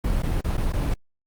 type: noise with dropouts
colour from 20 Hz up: brown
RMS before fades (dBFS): -23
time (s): 0.04-0.94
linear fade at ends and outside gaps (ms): 5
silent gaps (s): 0.223-0.232 / 0.411-0.443 / 0.57-0.577 / 0.724-0.734
effects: Opus 32 kbps